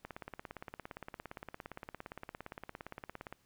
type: click train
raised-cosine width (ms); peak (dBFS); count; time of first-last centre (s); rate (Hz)
0.5; -28; 58; 0.05-3.326; 17.4
effects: pink hiss -72 dBFS RMS until 3.45 s